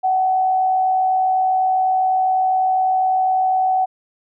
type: tone with frequency modulation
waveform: sine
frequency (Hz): 752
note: F#5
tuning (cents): +28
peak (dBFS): -14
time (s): 0.03-3.86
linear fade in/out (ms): 20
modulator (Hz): 67.9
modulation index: 0.24
effects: none